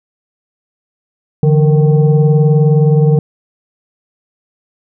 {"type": "tone with frequency modulation", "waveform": "sine", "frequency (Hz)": 146.83, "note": "D3", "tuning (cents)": 0, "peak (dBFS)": -6, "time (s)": [1.43, 3.19], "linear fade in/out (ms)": 2, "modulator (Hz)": 313, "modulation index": 0.81, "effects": []}